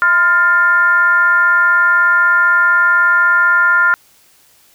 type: tone with frequency modulation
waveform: sine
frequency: 1404 Hz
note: F6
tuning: 9 cents sharp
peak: -8 dBFS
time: 0.02-3.94 s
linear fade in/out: 0 ms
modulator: 377 Hz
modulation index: 0.64
effects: white hiss -50 dBFS RMS until 4.74 s